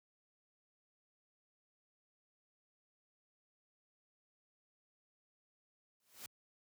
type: noise with exponential growth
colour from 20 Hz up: white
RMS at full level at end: -45 dBFS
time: 6-6.26 s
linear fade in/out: 1 ms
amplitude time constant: 55 ms
effects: high-pass 80 Hz 12 dB/octave